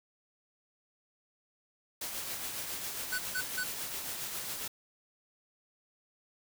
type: noise with tremolo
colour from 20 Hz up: white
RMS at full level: -37 dBFS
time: 2.01-4.68 s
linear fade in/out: 5 ms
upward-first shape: triangle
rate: 7.3 Hz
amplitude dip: 40%
type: tone bursts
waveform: square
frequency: 1496 Hz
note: F#6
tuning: 19 cents sharp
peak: -32 dBFS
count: 3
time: 3.12-3.638 s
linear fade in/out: 10 ms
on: 66 ms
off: 160 ms
effects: none